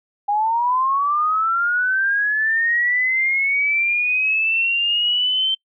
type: linear sweep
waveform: sine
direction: up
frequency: 808 to 3117 Hz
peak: -16 dBFS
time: 0.28-5.55 s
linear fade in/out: 10 ms
effects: noise-tail reverb RT60 0.1 s tail -24 dB re dry